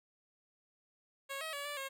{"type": "tone with pitch steps", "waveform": "10% pulse", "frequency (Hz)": [549, 637, 569, 582, 541], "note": ["C#5", "D#5", "C#5", "D5", "C#5"], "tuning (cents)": [-17, 41, 45, -16, -42], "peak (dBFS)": -31, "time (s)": [1.29, 1.89], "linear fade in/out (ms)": 20, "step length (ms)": 120, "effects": []}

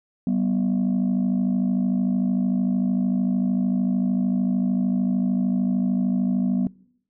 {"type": "tone pair together", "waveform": "sine", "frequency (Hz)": [190.8, 244.1], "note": ["G3", "B3"], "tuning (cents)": [-47, -20], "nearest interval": "major third", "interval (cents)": 427, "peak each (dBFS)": -20, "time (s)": [0.27, 6.67], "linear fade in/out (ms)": 2, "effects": ["noise-tail reverb RT60 0.7 s tail -24 dB re dry", "tanh soft clip ceiling -16 dBFS"]}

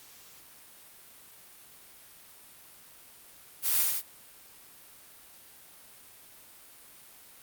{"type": "noise with echo", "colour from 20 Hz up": "blue", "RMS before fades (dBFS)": -27, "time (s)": [3.62, 3.86], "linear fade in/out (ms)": 50, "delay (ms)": 82, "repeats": 2, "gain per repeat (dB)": -2, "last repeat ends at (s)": 4.024, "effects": ["white hiss -53 dBFS RMS until 7.42 s", "Opus 48 kbps"]}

